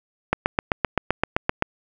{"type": "click train", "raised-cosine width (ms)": 0.5, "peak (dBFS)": -3, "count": 11, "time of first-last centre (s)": [0.33, 1.624], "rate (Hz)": 7.73, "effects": []}